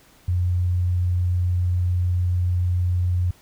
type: tone with vibrato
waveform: sine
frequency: 89.3 Hz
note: F2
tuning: 39 cents sharp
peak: -18 dBFS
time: 0.28-3.31 s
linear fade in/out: 5 ms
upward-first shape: triangle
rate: 20 Hz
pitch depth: 34 cents each way
effects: pink hiss -54 dBFS RMS until 3.41 s